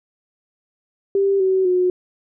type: tone with pitch steps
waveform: sine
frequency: 393.9 / 378.3 / 363.3 Hz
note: G4 / F#4 / F#4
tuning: +8 / +38 / -32 cents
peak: -14 dBFS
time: 1.15-1.9 s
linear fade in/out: 2 ms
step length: 250 ms
effects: none